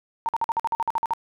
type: tone bursts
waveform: sine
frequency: 917 Hz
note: A#5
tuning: 29 cents flat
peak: -20 dBFS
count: 12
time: 0.26-1.135 s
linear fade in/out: 0 ms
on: 28 ms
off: 49 ms
effects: none